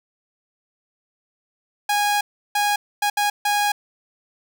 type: tone bursts at uneven times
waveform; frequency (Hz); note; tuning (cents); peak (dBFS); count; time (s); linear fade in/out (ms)
sawtooth; 824; G#5; -14; -14; 5; 1.89-2.21 / 2.55-2.76 / 3.02-3.1 / 3.17-3.3 / 3.45-3.72; 5
effects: none